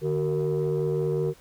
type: tone cluster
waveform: sine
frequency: 151 / 375.9 / 461.3 Hz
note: D3 / F#4 / A#4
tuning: +48 / +27 / -18 cents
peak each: -26 dBFS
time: 0.01-1.34 s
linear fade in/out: 50 ms
effects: tanh soft clip ceiling -18 dBFS + pink hiss -55 dBFS RMS until 1.4 s